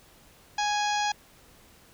harmonic tone, 830.6 Hz, G#5, in tune, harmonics 1 / 2 / 3 / 4 / 5 / 6 / 7 / 8, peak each -26 / -33 / -36 / -36 / -39 / -38 / -41 / -40 dBFS, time 0.58-1.12 s, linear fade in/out 5 ms, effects pink hiss -56 dBFS RMS until 1.93 s

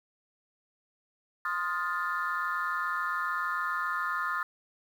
sine chord, F dominant seventh, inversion second, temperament equal with one note detuned, 1046.5 / 1244.5 / 1411.5 / 1760 Hz, C6 / Eb6 / F6 / A6, 0 / 0 / +18 / 0 cents, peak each -35 / -32 / -33 / -35 dBFS, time 1.45-4.43 s, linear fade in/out 2 ms, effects tanh soft clip ceiling -21 dBFS + 9-bit

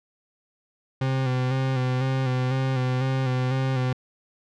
40% pulse tone with vibrato, 130 Hz, C3, 11 cents flat, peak -21 dBFS, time 1.01-3.93 s, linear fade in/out 5 ms, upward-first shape square, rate 2 Hz, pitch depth 33 cents each way, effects low-pass 4000 Hz 12 dB/octave

